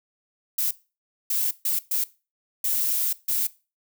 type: noise bursts at uneven times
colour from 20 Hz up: violet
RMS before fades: -24 dBFS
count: 6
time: 0.58-0.71 / 1.3-1.51 / 1.65-1.79 / 1.91-2.04 / 2.64-3.13 / 3.28-3.47 s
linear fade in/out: 5 ms
effects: noise-tail reverb RT60 0.3 s tail -19 dB re dry